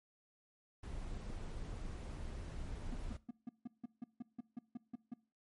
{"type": "noise", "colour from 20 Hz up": "brown", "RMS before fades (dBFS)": -44, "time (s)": [0.83, 3.17], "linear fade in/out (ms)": 5}
{"type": "clicks", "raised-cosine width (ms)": 3, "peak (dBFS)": -38, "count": 3, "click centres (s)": [1.302, 1.853, 2.893]}
{"type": "tone bursts", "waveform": "triangle", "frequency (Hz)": 238.9, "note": "A#3", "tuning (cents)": 43, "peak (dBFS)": -39, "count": 13, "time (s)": [2.92, 5.139], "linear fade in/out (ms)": 5, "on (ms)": 23, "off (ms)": 160}
{"effects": ["noise-tail reverb RT60 0.4 s tail -20 dB re dry", "MP3 48 kbps"]}